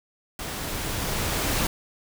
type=noise with level ramp; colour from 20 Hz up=pink; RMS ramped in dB=-33 to -24 dBFS; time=0.39-1.67 s; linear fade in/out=2 ms; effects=none